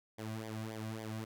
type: tone with flanger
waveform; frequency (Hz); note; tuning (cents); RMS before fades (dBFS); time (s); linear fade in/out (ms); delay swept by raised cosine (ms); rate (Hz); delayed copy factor
sawtooth; 110; A2; 0; -42; 0.18-1.25; 10; 0.73 to 2.33; 3.6; -0.85
effects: none